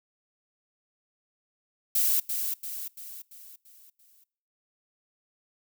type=noise with echo; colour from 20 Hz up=violet; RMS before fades=-24 dBFS; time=1.95-2.2 s; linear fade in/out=5 ms; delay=340 ms; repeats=6; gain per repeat=-6 dB; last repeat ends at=4.24 s; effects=noise-tail reverb RT60 0.6 s tail -24 dB re dry